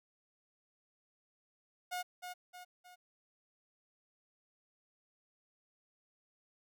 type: tone with echo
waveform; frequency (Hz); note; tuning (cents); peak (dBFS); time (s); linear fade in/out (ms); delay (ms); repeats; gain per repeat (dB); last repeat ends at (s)
sawtooth; 721; F#5; -45; -33; 1.91-2.03; 20; 310; 3; -6; 2.96
effects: none